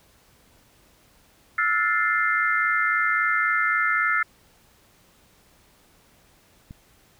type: chord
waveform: sine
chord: F major seventh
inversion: third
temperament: equal with one note detuned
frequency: 1318.5 / 1422.2 / 1760 / 2093 Hz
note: E6 / F6 / A6 / C7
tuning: 0 / +31 / 0 / 0 cents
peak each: -25 dBFS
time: 1.58-4.23 s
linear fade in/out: 5 ms
type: click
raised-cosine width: 5 ms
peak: -27 dBFS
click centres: 6.709 s
effects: pink hiss -58 dBFS RMS until 7.19 s